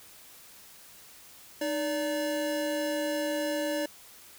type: tone pair together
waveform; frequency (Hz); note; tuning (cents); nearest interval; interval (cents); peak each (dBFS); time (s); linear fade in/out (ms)
square; 306.4 / 578.4; D#4 / D5; -27 / -27; major seventh; 1100; -33 / -31; 1.61-3.86; 5
effects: white hiss -52 dBFS RMS until 4.38 s